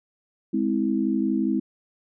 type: chord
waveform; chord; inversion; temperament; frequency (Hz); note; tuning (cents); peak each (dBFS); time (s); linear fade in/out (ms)
sine; Ab augmented; none; just; 207.7 / 259.6 / 324.5; Ab3 / C4 / E4; 0 / -13 / -27; -25; 0.53-1.6; 10
effects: none